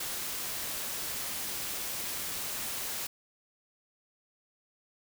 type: noise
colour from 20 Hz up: white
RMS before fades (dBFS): -36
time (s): 0-3.07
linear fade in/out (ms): 5
effects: none